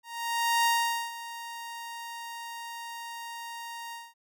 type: tone with ADSR envelope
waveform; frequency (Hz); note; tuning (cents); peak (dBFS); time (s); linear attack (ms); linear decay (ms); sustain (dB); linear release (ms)
sawtooth; 932.3; A#5; 0; -18; 0.03-4.14; 620; 460; -16; 210
effects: none